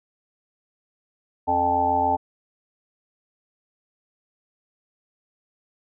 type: harmonic tone with a mistuned harmonic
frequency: 87 Hz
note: F2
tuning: 6 cents flat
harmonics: 1 / 3 / 5 / 7 / 9 / 10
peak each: -34 / -30 / -32 / -29 / -22 / -22 dBFS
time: 1.47-2.17 s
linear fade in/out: 20 ms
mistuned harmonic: 3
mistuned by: +56 cents
effects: none